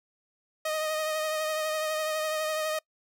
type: tone with vibrato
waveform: sawtooth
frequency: 622.3 Hz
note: D#5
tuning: in tune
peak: -24 dBFS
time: 0.65-2.79 s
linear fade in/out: 5 ms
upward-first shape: triangle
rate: 12 Hz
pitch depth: 28 cents each way
effects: noise-tail reverb RT60 0.1 s tail -24 dB re dry